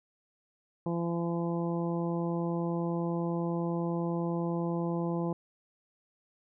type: harmonic tone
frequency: 170 Hz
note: F3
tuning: 46 cents flat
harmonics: 1 / 2 / 3 / 4 / 5 / 6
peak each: -31 / -34 / -38 / -43 / -42 / -44 dBFS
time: 0.86-5.33 s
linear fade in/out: 2 ms
effects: none